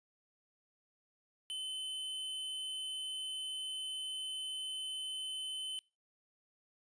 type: tone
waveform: square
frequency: 3049 Hz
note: G7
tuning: 49 cents flat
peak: -39 dBFS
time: 1.5-5.79 s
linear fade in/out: 0 ms
effects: noise-tail reverb RT60 0.3 s tail -25 dB re dry + resampled to 22050 Hz